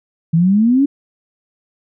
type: exponential sweep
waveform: sine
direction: up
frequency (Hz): 158.5 to 290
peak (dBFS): -9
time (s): 0.33-0.86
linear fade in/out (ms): 10
effects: none